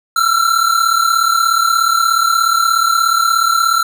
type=tone pair together; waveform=square; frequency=1336.2 / 1373 Hz; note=E6 / F6; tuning=+23 / -30 cents; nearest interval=unison; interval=47 cents; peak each=-14 / -15 dBFS; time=0.16-3.83 s; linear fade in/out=5 ms; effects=none